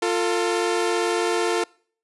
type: tone pair together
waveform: sawtooth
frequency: 350.1 / 448.3 Hz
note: F4 / A4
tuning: +4 / +32 cents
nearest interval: major third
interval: 428 cents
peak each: -19 dBFS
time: 0.02-1.64 s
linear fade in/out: 5 ms
effects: noise-tail reverb RT60 0.5 s tail -25 dB re dry + resampled to 24000 Hz